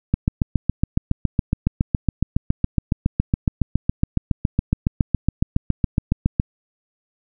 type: click train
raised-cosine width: 5 ms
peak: -4 dBFS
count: 46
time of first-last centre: 0.14-6.399 s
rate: 7.19 Hz
effects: none